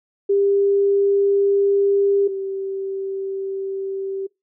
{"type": "tone pair in turn", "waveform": "sine", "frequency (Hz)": [398.9, 388.4], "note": ["G4", "G4"], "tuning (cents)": [30, -16], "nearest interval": "unison", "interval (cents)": 46, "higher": "first", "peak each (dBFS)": [-14, -23], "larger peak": "first", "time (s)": [[0.29, 2.28], [2.28, 4.27]], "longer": "neither", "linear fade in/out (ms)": 10, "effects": ["noise-tail reverb RT60 0.2 s tail -24 dB re dry"]}